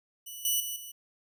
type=tone with level steps; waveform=5% pulse; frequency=2960 Hz; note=F#7; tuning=in tune; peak=-32 / -17 / -25 / -33 dBFS; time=0.26-0.92 s; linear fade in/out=10 ms; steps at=0.45 / 0.6 / 0.76 s; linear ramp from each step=2 ms; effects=none